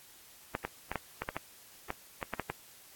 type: clicks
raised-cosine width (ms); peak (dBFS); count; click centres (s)
0.5; -17; 12; 0.551 / 0.65 / 0.916 / 0.957 / 1.22 / 1.289 / 1.366 / 1.904 / 2.228 / 2.337 / 2.397 / 2.5
effects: white hiss -56 dBFS RMS until 2.95 s + AAC 64 kbps

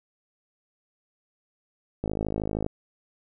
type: click train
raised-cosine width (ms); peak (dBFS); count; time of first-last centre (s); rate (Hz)
2; -15; 34; 2.04-2.664; 52.9
effects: none

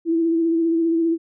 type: tone with vibrato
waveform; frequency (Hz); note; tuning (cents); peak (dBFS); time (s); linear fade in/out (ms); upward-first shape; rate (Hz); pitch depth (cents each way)
sine; 330.6; E4; +5; -16; 0.05-1.18; 50; sine; 15; 29
effects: none

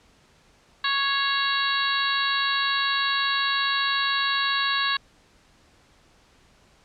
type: harmonic tone with a mistuned harmonic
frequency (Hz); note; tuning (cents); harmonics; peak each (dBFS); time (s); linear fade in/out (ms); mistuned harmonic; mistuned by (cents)
554.4; C#5; 0; 2 / 3 / 4 / 5 / 6 / 7 / 8; -27 / -26 / -35 / -32 / -34 / -27 / -32; 0.84-4.97; 5; 4; -28
effects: pink hiss -58 dBFS RMS until 6.84 s + low-pass 7000 Hz 12 dB/octave

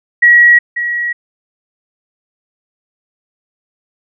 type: tone with echo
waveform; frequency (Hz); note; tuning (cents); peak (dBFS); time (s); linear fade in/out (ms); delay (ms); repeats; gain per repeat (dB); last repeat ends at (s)
sine; 1914; A#6; +45; -3; 0.22-0.59; 10; 540; 1; -11; 1.13
effects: none

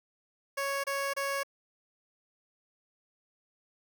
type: tone bursts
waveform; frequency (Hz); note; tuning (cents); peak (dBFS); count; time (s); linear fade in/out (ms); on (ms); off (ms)
15% pulse; 554.4; C#5; 0; -24; 3; 0.57-1.434; 10; 270; 27
effects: none

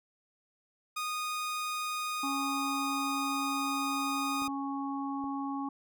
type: tone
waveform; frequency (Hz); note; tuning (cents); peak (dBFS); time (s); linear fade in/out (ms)
sawtooth; 1236; D#6; -12; -29; 0.96-4.48; 10
type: harmonic tone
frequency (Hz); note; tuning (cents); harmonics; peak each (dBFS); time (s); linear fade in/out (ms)
276.2; C#4; -6; 1 / 3 / 4; -34 / -39 / -40; 2.23-5.69; 5
type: clicks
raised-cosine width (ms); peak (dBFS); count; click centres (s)
2; -36; 3; 4.421 / 4.481 / 5.241
effects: none

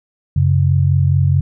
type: tone pair together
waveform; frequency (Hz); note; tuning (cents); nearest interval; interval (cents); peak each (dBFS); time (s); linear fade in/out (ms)
sine; 93.17 / 137.8; F#2 / C#3; +13 / -10; perfect fifth; 677; -13; 0.36-1.41; 5
effects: none

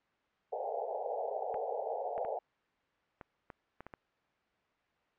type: band-pass noise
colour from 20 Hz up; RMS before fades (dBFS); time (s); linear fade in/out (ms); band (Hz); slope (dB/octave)
white; -37; 0.52-2.39; 10; 430 to 830; 96
type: clicks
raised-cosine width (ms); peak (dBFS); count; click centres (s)
0.5; -30; 8; 1.543 / 2.179 / 2.249 / 3.212 / 3.502 / 3.806 / 3.866 / 3.938
effects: white hiss -73 dBFS RMS until 5.18 s + low-pass 2000 Hz 12 dB/octave

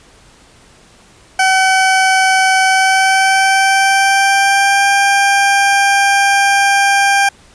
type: tone with pitch glide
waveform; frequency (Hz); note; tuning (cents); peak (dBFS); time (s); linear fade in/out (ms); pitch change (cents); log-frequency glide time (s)
20% pulse; 759 to 795.4; F#5 to G5; +44 to +25; -4; 1.39-7.29; 5; +81; 2.64-4.87
effects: pink hiss -45 dBFS RMS until 7.54 s + resampled to 22050 Hz

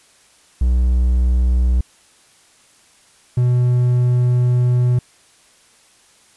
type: tone pair in turn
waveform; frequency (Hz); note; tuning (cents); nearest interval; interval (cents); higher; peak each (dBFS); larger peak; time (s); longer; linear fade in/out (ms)
triangle; 61.74 / 123.48; B1 / B2; 0 / 0; octave; 1200; second; -10; neither; 0.61-1.81 / 3.37-4.99; second; 5
effects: white hiss -52 dBFS RMS until 6.36 s + resampled to 24000 Hz

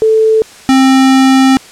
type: tone pair in turn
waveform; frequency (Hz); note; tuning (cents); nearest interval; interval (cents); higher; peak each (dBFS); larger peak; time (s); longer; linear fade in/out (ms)
sine / square; 440 / 264.7; A4 / C4; 0 / +20; major sixth; 880; first; -5; neither; 0.02-0.42 / 0.69-1.57; second; 0
effects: white hiss -35 dBFS RMS until 1.71 s + low-pass 8000 Hz 12 dB/octave

